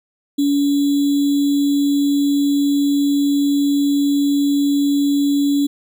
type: tone with sample-and-hold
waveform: sine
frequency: 284.3 Hz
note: C#4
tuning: 44 cents sharp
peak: -13 dBFS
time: 0.38-5.67 s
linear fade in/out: 10 ms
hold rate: 3675 Hz
effects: none